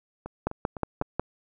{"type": "two click trains", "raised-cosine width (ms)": 1, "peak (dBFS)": [-22, -11], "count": [4, 5], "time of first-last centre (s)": [[0.26, 1.021], [0.47, 1.196]], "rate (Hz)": [3.94, 5.51], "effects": []}